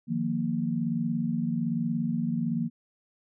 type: chord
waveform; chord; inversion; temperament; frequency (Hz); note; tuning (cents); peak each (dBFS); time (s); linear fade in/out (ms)
sine; Eb suspended second; none; equal with one note detuned; 155.56 / 176.75 / 233.1; Eb3 / F3 / Bb3; 0 / +21 / 0; -32 / -31 / -28; 0.07-2.7; 50
effects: none